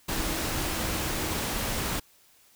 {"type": "tone in noise", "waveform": "sine", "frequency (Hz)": 319, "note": "D#4", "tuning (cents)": 43, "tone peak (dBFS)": -39, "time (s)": [0.12, 1.34], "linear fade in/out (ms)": 10, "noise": "pink", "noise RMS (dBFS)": -30, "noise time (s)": [0.08, 2], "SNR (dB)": -12, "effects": ["white hiss -60 dBFS RMS until 2.55 s"]}